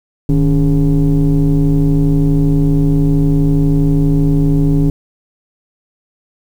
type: tone with frequency modulation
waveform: sine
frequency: 154.3 Hz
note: D#3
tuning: 14 cents flat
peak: -7 dBFS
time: 0.29-4.9 s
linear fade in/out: 2 ms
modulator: 128 Hz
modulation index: 1.2
effects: tanh soft clip ceiling -5 dBFS + 7-bit